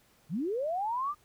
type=linear sweep; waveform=sine; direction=up; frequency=130 to 1223 Hz; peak=-29 dBFS; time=0.29-1.15 s; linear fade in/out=50 ms; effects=pink hiss -65 dBFS RMS until 1.24 s